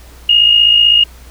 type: tone with amplitude modulation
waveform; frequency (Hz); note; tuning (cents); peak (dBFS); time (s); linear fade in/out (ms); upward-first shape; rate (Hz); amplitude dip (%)
sine; 2854; F7; +37; -3; 0.29-1.04; 5; sine; 55.8; 55
effects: added 60 Hz sine -36 dBFS peak until 1.3 s + pink hiss -42 dBFS RMS until 1.3 s